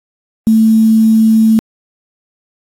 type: tone with quantisation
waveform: sine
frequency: 221.6 Hz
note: A3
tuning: 13 cents sharp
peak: -5 dBFS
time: 0.47-1.59 s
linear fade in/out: 0 ms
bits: 5
effects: AAC 64 kbps